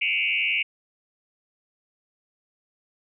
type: tone with frequency modulation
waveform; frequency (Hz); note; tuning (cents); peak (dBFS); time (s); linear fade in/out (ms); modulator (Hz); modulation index
sine; 2527; D#7; +26; -21; 0.01-0.63; 10; 90.6; 3.8
effects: none